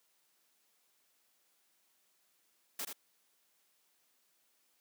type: noise with echo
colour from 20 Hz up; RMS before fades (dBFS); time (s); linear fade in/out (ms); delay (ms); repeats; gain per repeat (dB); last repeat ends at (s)
white; -39; 2.79-2.85; 5; 80; 1; -5; 2.93
effects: white hiss -74 dBFS RMS until 4.8 s + high-pass 200 Hz 12 dB/octave